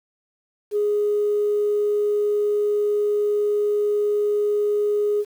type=tone; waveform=sine; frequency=415.3 Hz; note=G#4; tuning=in tune; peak=-17 dBFS; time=0.71-5.25 s; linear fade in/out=50 ms; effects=tanh soft clip ceiling -13 dBFS + 8-bit